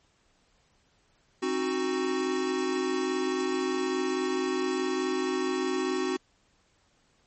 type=chord; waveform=square; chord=C diminished; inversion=none; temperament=equal with one note detuned; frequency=266.4 / 311.1 / 370 Hz; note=C4 / Eb4 / Gb4; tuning=+31 / 0 / 0 cents; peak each=-33 / -35 / -29 dBFS; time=1.42-6.17 s; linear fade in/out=10 ms; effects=pink hiss -67 dBFS RMS until 7.26 s + MP3 32 kbps